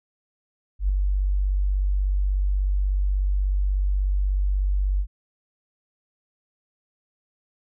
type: tone with ADSR envelope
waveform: sine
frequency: 48.23 Hz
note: G1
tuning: 27 cents flat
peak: -16 dBFS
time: 0.79-5.07 s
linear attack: 100 ms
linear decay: 5 ms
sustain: -3 dB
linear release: 71 ms
effects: none